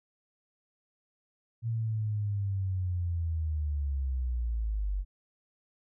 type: linear sweep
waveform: sine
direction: down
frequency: 116.2 to 46.25 Hz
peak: -28 dBFS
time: 1.62-5.05 s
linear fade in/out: 50 ms
effects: none